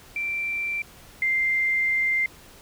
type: tone pair in turn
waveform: sine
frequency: 2349 / 2093 Hz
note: D7 / C7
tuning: 0 / 0 cents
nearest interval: major second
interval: 200 cents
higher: first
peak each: -25 / -20 dBFS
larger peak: second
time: 0.16-0.82 / 1.22-2.26 s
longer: second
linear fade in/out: 2 ms
effects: pink hiss -49 dBFS RMS until 2.61 s